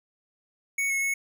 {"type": "tone with pitch steps", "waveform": "square", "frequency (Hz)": [2222, 2184, 2200], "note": ["C#7", "C#7", "C#7"], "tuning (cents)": [4, -26, -14], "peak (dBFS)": -25, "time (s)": [0.78, 1.14], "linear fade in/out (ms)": 5, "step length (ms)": 120, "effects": []}